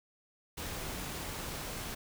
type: noise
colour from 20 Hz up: pink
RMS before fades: -40 dBFS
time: 0.57-1.95 s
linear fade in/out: 10 ms
effects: none